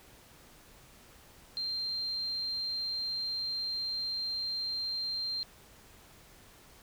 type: tone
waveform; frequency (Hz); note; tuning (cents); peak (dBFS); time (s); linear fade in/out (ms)
sine; 4168; C8; -7; -32; 1.57-5.43; 0
effects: pink hiss -57 dBFS RMS until 6.82 s